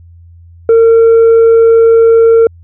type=tone with tanh clipping; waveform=sine; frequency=456.3 Hz; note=A#4; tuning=37 cents flat; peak=-3 dBFS; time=0.69-2.47 s; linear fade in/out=2 ms; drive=2 dB; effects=added 85 Hz sine -34 dBFS peak until 2.63 s